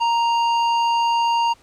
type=tone with hard clipping; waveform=sine; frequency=932.3 Hz; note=A#5; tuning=in tune; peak=-18 dBFS; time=0-1.54 s; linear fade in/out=20 ms; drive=10 dB; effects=pink hiss -54 dBFS RMS until 1.62 s + low-pass 9000 Hz 12 dB/octave